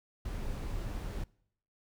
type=noise; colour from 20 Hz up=brown; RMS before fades=-37 dBFS; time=0.25-1.24 s; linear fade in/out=5 ms; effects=noise-tail reverb RT60 0.7 s tail -24 dB re dry